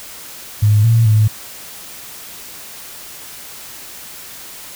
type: tone with pitch steps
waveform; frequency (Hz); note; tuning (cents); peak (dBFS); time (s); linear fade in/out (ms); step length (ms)
sine; 105.3 / 114.6 / 107.7; G#2 / A#2 / A2; +24 / -29 / -37; -8; 0.62-1.28; 10; 220
effects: white hiss -34 dBFS RMS until 4.75 s